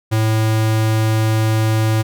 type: tone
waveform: square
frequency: 110 Hz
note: A2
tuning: in tune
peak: -14 dBFS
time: 0.11-2.03 s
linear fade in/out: 20 ms
effects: none